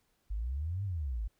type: exponential two-way sweep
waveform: sine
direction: up then down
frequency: 48.31 to 103 to 48.31 Hz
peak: -32 dBFS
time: 0.3-1.28 s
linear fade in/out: 10 ms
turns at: 0.84 s
effects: pink hiss -75 dBFS RMS until 1.39 s